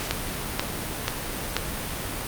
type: click train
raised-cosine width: 0.2 ms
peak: -5 dBFS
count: 4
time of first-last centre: 0.11-1.566 s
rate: 2.06 Hz
effects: pink hiss -31 dBFS RMS until 2.27 s + Opus 48 kbps